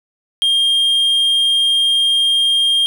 triangle tone, 3214 Hz, G7, 43 cents sharp, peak -10 dBFS, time 0.42-2.86 s, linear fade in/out 0 ms, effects none

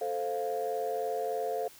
sine chord, F major, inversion first, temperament equal, 440 / 523.3 / 698.5 Hz, A4 / C5 / F5, 0 / 0 / 0 cents, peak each -33 / -34 / -33 dBFS, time 0.01-1.68 s, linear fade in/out 5 ms, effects tanh soft clip ceiling -23 dBFS + white hiss -54 dBFS RMS until 1.79 s

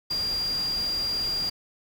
sine tone in noise, 4787 Hz, D8, 32 cents sharp, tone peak -25 dBFS, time 0.1-1.5 s, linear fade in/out 10 ms, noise pink, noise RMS -39 dBFS, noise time 0.1-1.5 s, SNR +11 dB, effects none

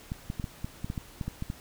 clicks, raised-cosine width 5 ms, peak -20 dBFS, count 12, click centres 0.119 / 0.301 / 0.398 / 0.442 / 0.645 / 0.845 / 0.901 / 0.978 / 1.212 / 1.28 / 1.424 / 1.501 s, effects pink hiss -51 dBFS RMS until 1.6 s

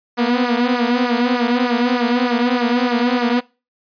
sawtooth tone with flanger, 243.1 Hz, B3, 27 cents flat, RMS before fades -17 dBFS, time 0.17-3.41 s, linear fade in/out 20 ms, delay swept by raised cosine 0.27 to 5.87 ms, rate 3.3 Hz, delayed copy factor -0.8, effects noise-tail reverb RT60 0.3 s tail -22 dB re dry + resampled to 11025 Hz

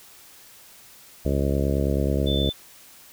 harmonic tone, 69.4 Hz, C#2, 3 cents sharp, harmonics 1 / 2 / 3 / 4 / 5 / 6 / 7 / 8 / 9, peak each -24 / -27 / -29 / -30 / -31 / -32 / -32 / -33 / -34 dBFS, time 1.25-2.5 s, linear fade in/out 5 ms
sine tone, 3527 Hz, A7, 3 cents sharp, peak -27 dBFS, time 2.26-2.53 s, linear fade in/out 20 ms
effects white hiss -49 dBFS RMS until 3.12 s

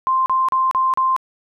sine tone bursts, 1046.5 Hz, C6, in tune, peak -14 dBFS, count 5, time 0.07-1.164 s, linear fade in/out 0 ms, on 190 ms, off 36 ms, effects none

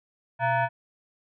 sine tone with frequency modulation, 124.3 Hz, B2, 12 cents sharp, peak -21 dBFS, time 0.39-0.69 s, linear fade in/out 50 ms, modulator 807 Hz, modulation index 1.8, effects none

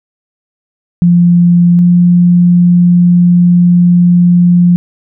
sine tone pair in turn, 174 / 175.72 Hz, F3 / F3, -6 / +11 cents, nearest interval unison, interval 17 cents, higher second, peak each -3 dBFS, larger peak neither, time 1.02-1.79 / 1.79-4.76 s, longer second, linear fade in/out 0 ms, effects none

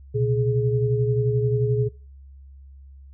sine tone cluster, 121.1 / 132.5 / 419.7 Hz, B2 / C3 / G#4, -34 / +22 / +18 cents, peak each -21 / -27 / -23 dBFS, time 0.14-1.89 s, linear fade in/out 20 ms, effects noise-tail reverb RT60 0.4 s tail -22 dB re dry + added 68 Hz sine -42 dBFS peak until 3.13 s

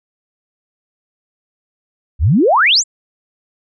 sine exponential sweep, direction up, 59.7 to 7970 Hz, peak -8 dBFS, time 2.19-2.84 s, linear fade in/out 50 ms, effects none

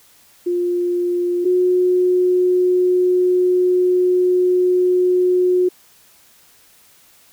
sine tone pair in turn, 352.5 / 362.8 Hz, F4 / F#4, +16 / -34 cents, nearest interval unison, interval 50 cents, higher second, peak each -16 / -12 dBFS, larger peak second, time 0.46-1.45 / 1.45-5.69 s, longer second, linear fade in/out 10 ms, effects white hiss -51 dBFS RMS until 7.32 s

